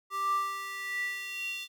square tone with high-pass filter sweep, 392 Hz, G4, in tune, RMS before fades -34 dBFS, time 0.1-1.68 s, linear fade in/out 50 ms, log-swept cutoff 990 to 3200 Hz, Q 8, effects none

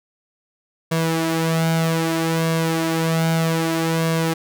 sawtooth tone with flanger, 163.3 Hz, E3, 16 cents flat, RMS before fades -20 dBFS, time 0.91-4.34 s, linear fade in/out 10 ms, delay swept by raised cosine 1.8 to 4.8 ms, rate 0.63 Hz, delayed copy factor +0.6, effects none

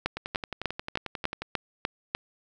two click trains, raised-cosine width 0.3 ms, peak -10 / -17 dBFS, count 8 / 15, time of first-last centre 0.06-2.15 / 0.17-1.42 s, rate 3.35 / 11.2 Hz, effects none

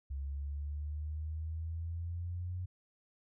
sine exponential sweep, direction up, 68.3 to 91 Hz, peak -36 dBFS, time 0.1-2.66 s, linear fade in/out 10 ms, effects none

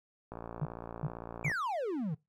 click train, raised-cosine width 1 ms, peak -28 dBFS, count 70, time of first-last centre 0.32-1.516 s, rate 57.7 Hz
sine tone bursts, 147.7 Hz, D3, 10 cents sharp, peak -29 dBFS, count 3, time 0.61-1.494 s, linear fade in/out 10 ms, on 48 ms, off 370 ms
triangle exponential sweep, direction down, 2434 to 140 Hz, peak -30 dBFS, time 1.44-2.15 s, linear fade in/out 10 ms
effects noise-tail reverb RT60 0.2 s tail -20 dB re dry

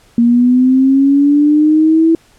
sine linear sweep, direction up, 233.1 to 329.6 Hz, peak -6 dBFS, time 0.18-2.15 s, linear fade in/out 2 ms, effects pink hiss -49 dBFS RMS until 2.38 s + low-pass 11000 Hz 12 dB/octave

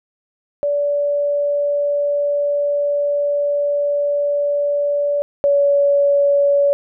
sine tone pair in turn, 577 / 567.7 Hz, D5 / C#5, -31 / +41 cents, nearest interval unison, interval 28 cents, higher first, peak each -15 / -11 dBFS, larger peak second, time 0.63-5.22 / 5.44-6.73 s, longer first, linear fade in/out 0 ms, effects none

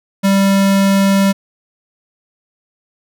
square tone, 196 Hz, G3, in tune, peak -10 dBFS, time 0.23-1.33 s, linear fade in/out 20 ms, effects none

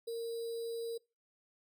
sine tone with sample-and-hold, 462.2 Hz, A#4, 15 cents flat, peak -36 dBFS, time 0.07-0.98 s, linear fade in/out 10 ms, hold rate 4410 Hz, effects noise-tail reverb RT60 0.3 s tail -24 dB re dry

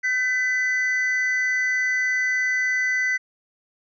triangle tone pair together, 1536.7 / 2000 Hz, G6 / B6, -35 / +21 cents, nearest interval perfect fourth, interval 456 cents, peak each -25 / -19 dBFS, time 0.03-3.18 s, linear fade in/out 20 ms, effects resampled to 16000 Hz

